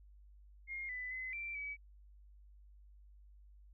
sine tone with pitch steps, 2132 / 1998 / 2036 / 2349 / 2282 Hz, C7 / B6 / C7 / D7 / C#7, +32 / +20 / -48 / 0 / +50 cents, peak -40 dBFS, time 0.67-1.77 s, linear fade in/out 50 ms, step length 220 ms, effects added 50 Hz sine -57 dBFS peak until 3.73 s

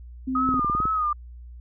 sine tone, 259.9 Hz, C4, 11 cents flat, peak -24 dBFS, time 0.27-0.6 s, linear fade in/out 10 ms
sine tone with vibrato, 1244.5 Hz, D#6, in tune, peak -21 dBFS, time 0.35-1.13 s, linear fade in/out 5 ms, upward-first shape sine, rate 2.3 Hz, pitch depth 72 cents each way
click train, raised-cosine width 3 ms, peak -18 dBFS, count 8, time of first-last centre 0.49-0.855 s, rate 19.2 Hz
effects added 60 Hz sine -39 dBFS peak until 1.6 s

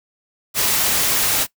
white noise, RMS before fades -18 dBFS, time 0.54-1.47 s, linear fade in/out 50 ms, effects noise-tail reverb RT60 0.1 s tail -19 dB re dry

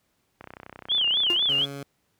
click train, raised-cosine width 0.5 ms, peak -25 dBFS, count 39, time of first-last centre 0.41-1.616 s, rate 31.5 Hz
sine tone with vibrato, 3136 Hz, G7, in tune, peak -20 dBFS, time 0.89-1.66 s, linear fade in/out 20 ms, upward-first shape sine, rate 4.1 Hz, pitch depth 200 cents each way
45% pulse tone with exponential decay, 349.2 Hz, F4, in tune, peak -26 dBFS, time 1.3-1.44 s, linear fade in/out 1 ms, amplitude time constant 29 ms
15% pulse tone, 140 Hz, C#3, 18 cents sharp, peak -28 dBFS, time 1.49-1.83 s, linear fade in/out 2 ms
effects pink hiss -71 dBFS RMS until 2.19 s + high-pass 60 Hz 12 dB/octave

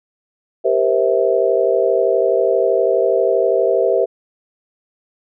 sine chord, C dominant seventh, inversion second, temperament just, 392.4 / 470.9 / 523.3 / 654.1 Hz, G4 / Bb4 / C5 / E5, +2 / +18 / 0 / -14 cents, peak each -18 dBFS, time 0.64-4.06 s, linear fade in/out 20 ms, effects none

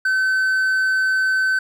triangle tone, 1529 Hz, G6, 44 cents flat, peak -14 dBFS, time 0.05-1.59 s, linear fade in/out 5 ms, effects none

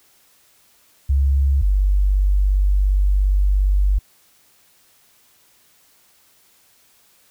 sine tone pair in turn, 68.6 / 48.63 Hz, C#2 / G1, -17 / -13 cents, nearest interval tritone, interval 596 cents, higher first, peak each -13 dBFS, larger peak neither, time 1.09-1.62 / 1.62-3.99 s, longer second, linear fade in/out 10 ms, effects white hiss -56 dBFS RMS until 7.3 s

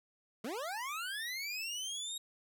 25% pulse linear sweep, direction up, 196 to 3793 Hz, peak -34 dBFS, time 0.44-2.18 s, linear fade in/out 5 ms, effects none

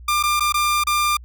sawtooth tone with dropouts, 1195 Hz, D6, 30 cents sharp, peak -13 dBFS, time 0.08-1.17 s, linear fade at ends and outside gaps 5 ms, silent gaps 0.228-0.235 / 0.397-0.405 / 0.524-0.541 / 0.838-0.869 s, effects added 60 Hz sine -37 dBFS peak until 1.24 s

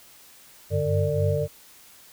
sine tone cluster, 95.7 / 99.3 / 147 / 452.1 / 589 Hz, G2 / G2 / D3 / A4 / D5, -41 / +23 / +2 / +47 / +5 cents, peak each -27 dBFS, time 0.7-1.48 s, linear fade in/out 50 ms, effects white hiss -51 dBFS RMS until 2.12 s

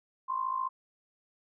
sine tone with amplitude modulation, 1046.5 Hz, C6, in tune, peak -26 dBFS, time 0.28-0.69 s, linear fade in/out 20 ms, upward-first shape sine, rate 54.4 Hz, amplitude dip 75%, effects none

